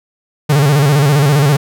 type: tone with vibrato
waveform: 45% pulse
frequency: 143.5 Hz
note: D3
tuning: 40 cents flat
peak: -8 dBFS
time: 0.49-1.57 s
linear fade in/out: 10 ms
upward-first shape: square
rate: 15 Hz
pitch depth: 85 cents each way
effects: none